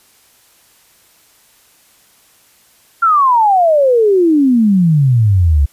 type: exponential sweep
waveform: sine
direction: down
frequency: 1397 to 67.5 Hz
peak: -7 dBFS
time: 3.02-5.66 s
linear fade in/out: 10 ms
effects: white hiss -50 dBFS RMS until 5.72 s + resampled to 32000 Hz